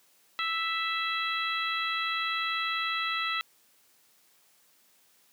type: harmonic tone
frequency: 659.3 Hz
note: E5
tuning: in tune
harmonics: 2 / 3 / 4 / 5 / 6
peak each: -32 / -34 / -35 / -36 / -37 dBFS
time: 0.39-3.41 s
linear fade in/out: 0 ms
effects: white hiss -64 dBFS RMS until 5.32 s + high-pass 150 Hz 12 dB/octave